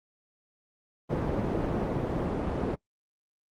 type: low-pass noise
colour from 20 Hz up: white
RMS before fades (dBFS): -29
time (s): 1.09-2.76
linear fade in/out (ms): 20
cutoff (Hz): 450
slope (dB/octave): 12
effects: noise-tail reverb RT60 0.1 s tail -23 dB re dry + Opus 24 kbps